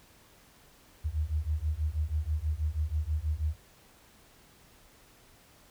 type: beating tone pair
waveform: sine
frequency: 73.8 / 80 Hz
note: D2 / D#2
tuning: +9 / +49 cents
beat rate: 6.2 Hz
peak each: -31 dBFS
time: 1.04-3.56 s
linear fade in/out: 20 ms
effects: pink hiss -59 dBFS RMS until 5.7 s